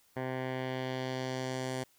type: tone with low-pass filter sweep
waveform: 10% pulse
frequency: 129.5 Hz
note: C3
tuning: 17 cents flat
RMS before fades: -36 dBFS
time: 0.16-1.84 s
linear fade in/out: 10 ms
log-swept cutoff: 1700 to 9600 Hz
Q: 1.2
effects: white hiss -67 dBFS RMS until 1.98 s